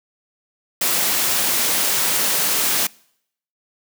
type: noise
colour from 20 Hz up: white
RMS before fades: -19 dBFS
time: 0.81-2.87 s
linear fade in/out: 5 ms
effects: noise-tail reverb RT60 0.7 s tail -25 dB re dry + high-pass 150 Hz 12 dB/octave